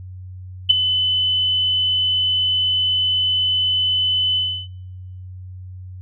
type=tone with ADSR envelope; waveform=sine; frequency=3016 Hz; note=F#7; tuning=32 cents sharp; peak=-5 dBFS; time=0.69-4.68 s; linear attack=15 ms; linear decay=12 ms; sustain=-10 dB; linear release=320 ms; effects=noise-tail reverb RT60 1.0 s tail -25 dB re dry + added 92 Hz sine -32 dBFS peak until 6.01 s